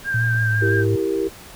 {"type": "tone with vibrato", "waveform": "sine", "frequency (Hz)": 1583, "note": "G6", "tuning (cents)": 17, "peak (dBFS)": -20, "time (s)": [0.04, 0.85], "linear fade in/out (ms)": 50, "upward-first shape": "triangle", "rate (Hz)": 6, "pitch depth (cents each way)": 39}
{"type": "tone with pitch glide", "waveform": "sine", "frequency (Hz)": [115.7, 105.49], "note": ["A#2", "G#2"], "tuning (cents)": [-13, 28], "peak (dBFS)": -18, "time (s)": [0.14, 0.96], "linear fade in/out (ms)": 5, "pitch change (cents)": -159, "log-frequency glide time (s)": [0.33, 0.67]}
{"type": "chord", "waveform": "sine", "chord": "E diminished", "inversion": "none", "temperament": "equal", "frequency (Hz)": [329.6, 392, 466.2], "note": ["E4", "G4", "Bb4"], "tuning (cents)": [0, 0, 0], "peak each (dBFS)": [-24, -21, -26], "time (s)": [0.61, 1.29], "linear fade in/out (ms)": 20}
{"effects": ["pink hiss -41 dBFS RMS until 1.55 s"]}